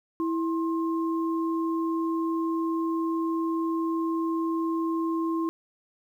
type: tone pair together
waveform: sine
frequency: 328.5 / 1061.2 Hz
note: E4 / C6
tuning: -6 / +24 cents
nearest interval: octave + minor sixth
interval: 2030 cents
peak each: -25 / -33 dBFS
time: 0.2-5.49 s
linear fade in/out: 0 ms
effects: 10-bit